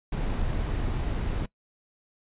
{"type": "noise", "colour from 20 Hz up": "brown", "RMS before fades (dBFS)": -28, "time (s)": [0.12, 1.46], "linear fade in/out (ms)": 5, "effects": ["noise-tail reverb RT60 0.1 s tail -21 dB re dry", "resampled to 8000 Hz"]}